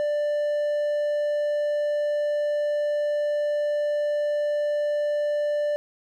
triangle tone, 590 Hz, D5, 8 cents sharp, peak -20 dBFS, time 0-5.76 s, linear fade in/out 0 ms, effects none

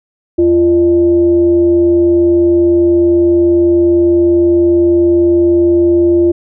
sine tone with frequency modulation, 344.7 Hz, F4, 23 cents flat, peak -6 dBFS, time 0.38-6.32 s, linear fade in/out 10 ms, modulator 261 Hz, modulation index 0.34, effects none

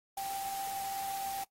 sine tone in noise, 784 Hz, G5, in tune, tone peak -35 dBFS, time 0.17-1.44 s, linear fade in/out 5 ms, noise white, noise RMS -44 dBFS, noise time 0.17-1.44 s, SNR +6 dB, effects noise-tail reverb RT60 0.1 s tail -19 dB re dry + AAC 48 kbps

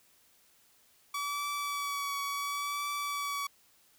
sawtooth tone with vibrato, 1142 Hz, D6, 49 cents flat, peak -29 dBFS, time 1.14-3.47 s, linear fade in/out 5 ms, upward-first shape triangle, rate 0.71 Hz, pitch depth 24 cents each way, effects white hiss -65 dBFS RMS until 3.98 s

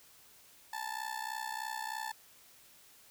30% pulse tone with amplitude modulation, 880 Hz, A5, in tune, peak -31 dBFS, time 0.73-2.12 s, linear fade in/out 5 ms, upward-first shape sine, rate 63.2 Hz, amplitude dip 85%, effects white hiss -60 dBFS RMS until 3.1 s

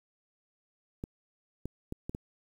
clicks, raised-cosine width 3 ms, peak -23 dBFS, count 5, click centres 1.039 / 1.656 / 1.924 / 2.095 / 2.149 s, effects 9-bit

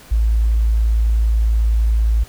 sine tone, 55.4 Hz, A1, 13 cents sharp, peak -12 dBFS, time 0.11-2.24 s, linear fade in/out 10 ms, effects pink hiss -43 dBFS RMS until 2.28 s

